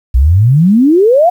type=exponential sweep; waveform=sine; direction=up; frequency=58.27 to 736 Hz; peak=-4 dBFS; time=0.14-1.3 s; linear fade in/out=10 ms; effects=7-bit